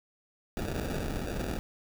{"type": "noise with sample-and-hold", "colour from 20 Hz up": "pink", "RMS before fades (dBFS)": -34, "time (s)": [0.57, 1.59], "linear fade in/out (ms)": 0, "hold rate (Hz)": 1050, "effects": []}